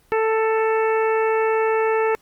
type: harmonic tone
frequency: 442.3 Hz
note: A4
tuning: 9 cents sharp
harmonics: 1 / 2 / 3 / 4 / 5 / 6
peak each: -18 / -24 / -28 / -30 / -32 / -34 dBFS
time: 0.12-2.15 s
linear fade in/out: 0 ms
effects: pink hiss -58 dBFS RMS until 2.21 s + Opus 24 kbps